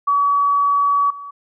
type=tone with level steps; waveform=sine; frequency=1137 Hz; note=C#6; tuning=44 cents sharp; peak=-13 / -30 dBFS; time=0.07-1.31 s; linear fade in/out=10 ms; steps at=1.1 s; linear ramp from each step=5 ms; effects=none